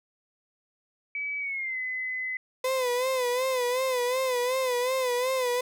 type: tone with pitch glide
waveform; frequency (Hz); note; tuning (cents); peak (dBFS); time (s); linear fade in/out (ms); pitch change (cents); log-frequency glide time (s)
sine; 2287 to 2026; D7 to B6; -47 to +44; -29; 1.15-2.37; 2; -209; 1.39-1.78
type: tone with vibrato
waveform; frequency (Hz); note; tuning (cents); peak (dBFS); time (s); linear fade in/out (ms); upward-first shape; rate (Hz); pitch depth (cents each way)
35% pulse; 506; B4; +42; -23; 2.64-5.61; 5; sine; 2.7; 71
effects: none